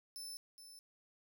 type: tone with echo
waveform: 25% pulse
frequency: 5280 Hz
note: E8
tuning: 2 cents sharp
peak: -40 dBFS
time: 0.16-0.37 s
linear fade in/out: 0 ms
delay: 420 ms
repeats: 1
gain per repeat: -9 dB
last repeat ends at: 0.79 s
effects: none